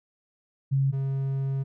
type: tone pair in turn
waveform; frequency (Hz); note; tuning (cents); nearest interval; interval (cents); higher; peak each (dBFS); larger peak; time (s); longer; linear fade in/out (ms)
sine / triangle; 136.2 / 135.72; C#3 / C#3; -30 / -36; unison; 6; first; -20 / -23; first; 0.71-0.92 / 0.92-1.64; second; 20
effects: none